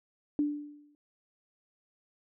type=tone with exponential decay; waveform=sine; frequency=293.7 Hz; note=D4; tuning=in tune; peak=-23 dBFS; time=0.39-0.95 s; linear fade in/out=1 ms; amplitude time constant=120 ms; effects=none